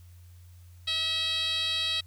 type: tone with band-pass filter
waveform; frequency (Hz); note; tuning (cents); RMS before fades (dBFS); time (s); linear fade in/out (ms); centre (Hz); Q
10% pulse; 645; E5; -38; -29; 0.87-2.01; 10; 3900; 4
effects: added 88 Hz sine -48 dBFS peak until 2.06 s + white hiss -64 dBFS RMS until 2.06 s